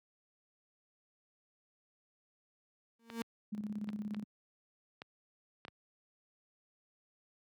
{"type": "tone with exponential growth", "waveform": "35% pulse", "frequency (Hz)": 230, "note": "A#3", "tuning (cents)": -23, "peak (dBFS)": -32, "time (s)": [2.99, 3.22], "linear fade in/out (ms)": 5, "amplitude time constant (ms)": 49}
{"type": "clicks", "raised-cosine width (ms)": 0.3, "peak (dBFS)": -29, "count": 7, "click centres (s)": [3.101, 3.219, 3.89, 4.146, 5.019, 5.651, 5.682]}
{"type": "tone with tremolo", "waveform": "sine", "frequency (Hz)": 209.5, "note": "G#3", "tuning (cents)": 15, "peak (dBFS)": -35, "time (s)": [3.52, 4.24], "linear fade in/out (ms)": 10, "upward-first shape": "square", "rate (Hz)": 17, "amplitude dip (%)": 60}
{"effects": ["high-pass 100 Hz 12 dB/octave"]}